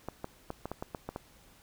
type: clicks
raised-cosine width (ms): 1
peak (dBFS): -22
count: 9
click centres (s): 0.086 / 0.244 / 0.504 / 0.656 / 0.716 / 0.825 / 0.948 / 1.09 / 1.161
effects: pink hiss -60 dBFS RMS until 1.62 s